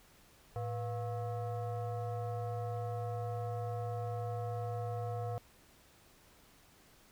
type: tone with frequency modulation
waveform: sine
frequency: 110 Hz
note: A2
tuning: in tune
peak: -35 dBFS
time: 0.56-5.38 s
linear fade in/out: 0 ms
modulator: 598 Hz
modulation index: 1
effects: pink hiss -63 dBFS RMS until 7.11 s